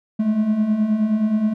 triangle beating tone pair, 207.7 / 217.2 Hz, G#3 / A3, 0 / -22 cents, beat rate 9.5 Hz, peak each -22 / -15 dBFS, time 0.19-1.54 s, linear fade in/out 10 ms, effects none

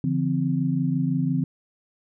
sine tone cluster, 144.1 / 170 / 258.4 Hz, D3 / F3 / C4, -33 / -46 / -21 cents, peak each -25 / -25 / -25 dBFS, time 0.04-1.44 s, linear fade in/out 2 ms, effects none

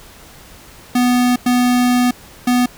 square tone bursts at uneven times, 246.9 Hz, B3, in tune, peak -12 dBFS, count 3, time 0.95-1.36 / 1.46-2.11 / 2.47-2.66 s, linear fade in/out 5 ms, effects pink hiss -41 dBFS RMS until 2.77 s

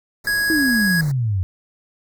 pink band-stop noise, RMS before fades -36 dBFS, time 0.24-1.12 s, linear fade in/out 10 ms, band 2100 to 4000 Hz, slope 96 dB/octave
square tone, 1661.2 Hz, G#6, in tune, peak -18 dBFS, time 0.27-1.01 s, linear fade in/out 2 ms
sine exponential sweep, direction down, 329.6 to 88.4 Hz, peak -17 dBFS, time 0.5-1.43 s, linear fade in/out 0 ms
effects none

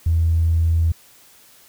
triangle tone with tanh clipping, 82.41 Hz, E2, in tune, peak -14 dBFS, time 0.06-0.92 s, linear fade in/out 5 ms, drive 4 dB, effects white hiss -50 dBFS RMS until 1.68 s

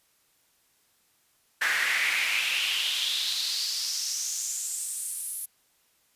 brown noise with high-pass filter sweep, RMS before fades -29 dBFS, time 1.61-5.46 s, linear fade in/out 10 ms, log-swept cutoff 1700 to 11000 Hz, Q 4.3, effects white hiss -67 dBFS RMS until 6.15 s + resampled to 32000 Hz

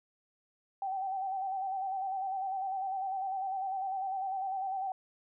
sine tone with vibrato, 769 Hz, G5, 33 cents flat, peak -32 dBFS, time 0.82-4.92 s, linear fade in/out 2 ms, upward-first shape square, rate 10 Hz, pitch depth 36 cents each way, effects none

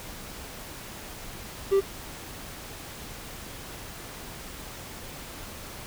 triangle tone, 392 Hz, G4, in tune, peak -16 dBFS, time 1.71-1.81 s, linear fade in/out 20 ms, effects pink hiss -41 dBFS RMS until 5.86 s

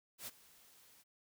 white noise with ADSR envelope, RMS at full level -44 dBFS, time 0.18-1.04 s, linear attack 91 ms, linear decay 31 ms, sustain -20 dB, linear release 31 ms, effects none

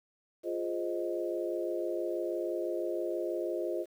sine chord, F minor seventh, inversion none, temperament equal, 349.2 / 415.3 / 523.3 / 622.3 Hz, F4 / Ab4 / C5 / Eb5, 0 / 0 / 0 / 0 cents, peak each -34 / -39 / -38 / -37 dBFS, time 0.43-3.86 s, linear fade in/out 50 ms, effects 10-bit

